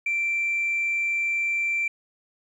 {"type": "tone", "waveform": "sine", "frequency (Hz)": 2349, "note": "D7", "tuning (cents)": 0, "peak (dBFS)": -21, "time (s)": [0.06, 1.88], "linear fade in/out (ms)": 5, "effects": ["tanh soft clip ceiling -19 dBFS", "10-bit"]}